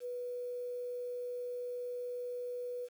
sine tone with quantisation, 491.2 Hz, B4, 9 cents flat, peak -37 dBFS, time 0-2.89 s, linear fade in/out 50 ms, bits 10, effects none

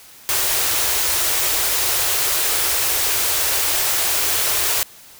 white band-stop noise, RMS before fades -19 dBFS, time 0.29-4.83 s, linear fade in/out 0 ms, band 120 to 320 Hz, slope 48 dB/octave, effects white hiss -44 dBFS RMS until 5.19 s

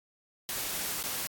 white noise with dropouts, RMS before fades -34 dBFS, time 0.49-1.27 s, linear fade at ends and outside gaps 0 ms, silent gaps 1.028-1.038 s, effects AAC 64 kbps

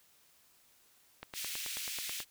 click train, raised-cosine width 0.3 ms, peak -26 dBFS, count 10, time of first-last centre 1.23-2.203 s, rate 9.25 Hz
pink high-pass noise, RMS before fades -40 dBFS, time 1.33-2.25 s, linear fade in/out 50 ms, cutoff 2300 Hz, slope 24 dB/octave
effects white hiss -66 dBFS RMS until 2.3 s

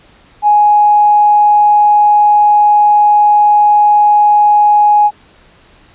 triangle tone with tanh clipping, 834 Hz, G#5, 7 cents sharp, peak -4 dBFS, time 0.42-5.11 s, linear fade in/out 50 ms, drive 2 dB, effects pink hiss -45 dBFS RMS until 5.94 s + resampled to 8000 Hz

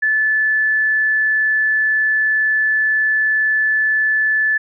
sine tone, 1739 Hz, A6, 21 cents flat, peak -13 dBFS, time 0.02-4.58 s, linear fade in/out 10 ms, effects none

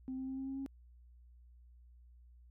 sine tone with pitch steps, 260.2 / 262.5 / 264.7 / 267.1 / 269.4 / 271.7 Hz, C4 / C4 / C4 / C4 / C#4 / C#4, -9 / +6 / +20 / +36 / -49 / -35 cents, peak -37 dBFS, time 0.08-0.662 s, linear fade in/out 0 ms, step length 97 ms, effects tanh soft clip ceiling -34 dBFS + added 60 Hz sine -57 dBFS peak until 2.5 s

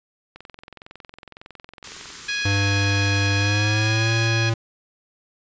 click train, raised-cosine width 0.3 ms, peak -24 dBFS, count 39, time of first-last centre 0.36-2.103 s, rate 21.8 Hz
white band-stop noise, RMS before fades -36 dBFS, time 1.84-4.28 s, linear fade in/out 2 ms, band 470 to 920 Hz, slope 48 dB/octave
harmonic tone, 830.6 Hz, G#5, in tune, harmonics 2 / 3 / 4 / 5 / 6 / 7, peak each -27 / -27 / -32 / -32 / -36 / -37 dBFS, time 2.28-4.5 s, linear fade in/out 10 ms
square tone with pitch glide, 100 to 113.55 Hz, G2 to A#2, +35 to -45 cents, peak -20 dBFS, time 2.45-4.54 s, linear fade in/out 5 ms, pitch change +220 cents, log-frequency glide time 3.37-4.11 s
effects resampled to 16000 Hz

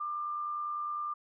sine tone with amplitude modulation, 1194 Hz, D6, 28 cents sharp, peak -31 dBFS, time 0-1.14 s, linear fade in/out 10 ms, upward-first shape sine, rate 89.9 Hz, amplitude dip 35%, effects none

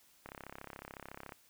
click train, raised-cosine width 0.5 ms, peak -30 dBFS, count 37, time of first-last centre 0.26-1.322 s, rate 33.9 Hz, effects white hiss -66 dBFS RMS until 1.49 s

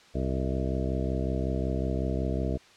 harmonic tone with a mistuned harmonic, 65.41 Hz, C2, in tune, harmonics 1 / 2 / 3 / 4 / 5 / 6 / 7 / 9 / 10, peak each -30 / -33 / -35 / -36 / -37 / -38 / -38 / -40 / -40 dBFS, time 0.14-2.58 s, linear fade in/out 20 ms, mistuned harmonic 9, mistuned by +33 cents, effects white hiss -55 dBFS RMS until 2.76 s + low-pass 5000 Hz 12 dB/octave

